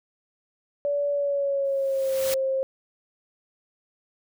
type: tone with pitch glide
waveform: sine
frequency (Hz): 574 to 532.5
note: D5 to C5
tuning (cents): -40 to +30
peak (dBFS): -22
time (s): 0.85-2.63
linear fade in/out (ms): 0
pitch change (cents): -130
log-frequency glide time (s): 1.11-2.13
type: noise with exponential growth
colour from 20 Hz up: white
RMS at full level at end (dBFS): -28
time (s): 1.65-2.34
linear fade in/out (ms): 0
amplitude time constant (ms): 150
effects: none